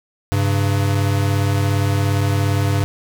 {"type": "tone pair together", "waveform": "square", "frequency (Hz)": [99.2, 136.5], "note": ["G2", "C#3"], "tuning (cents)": [21, -26], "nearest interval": "tritone", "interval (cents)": 553, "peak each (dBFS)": [-17, -22], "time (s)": [0.32, 2.84], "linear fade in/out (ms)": 0, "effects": []}